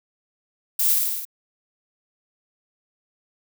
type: noise with echo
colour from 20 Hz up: violet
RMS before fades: -21 dBFS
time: 0.79-0.94 s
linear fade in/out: 5 ms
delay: 52 ms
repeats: 6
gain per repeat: -2 dB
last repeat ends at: 1.252 s
effects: none